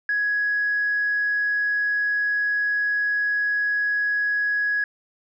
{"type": "tone", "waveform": "sine", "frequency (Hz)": 1670, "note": "G#6", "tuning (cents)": 9, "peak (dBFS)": -19, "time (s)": [0.09, 4.84], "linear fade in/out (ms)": 2, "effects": ["tanh soft clip ceiling -15 dBFS"]}